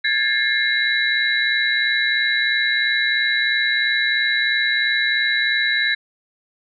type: tone cluster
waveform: sine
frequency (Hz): 1634 / 1757 / 2127 / 3929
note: G#6 / A6 / C7 / B7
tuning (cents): -29 / -3 / +28 / -10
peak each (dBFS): -22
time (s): 0.04-5.95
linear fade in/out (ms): 10
effects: none